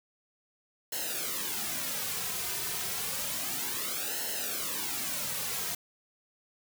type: noise with flanger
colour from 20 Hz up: white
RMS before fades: -34 dBFS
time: 0.92-5.75 s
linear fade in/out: 5 ms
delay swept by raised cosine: 0.84 to 3.64 ms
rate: 0.3 Hz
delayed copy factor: -0.8
effects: none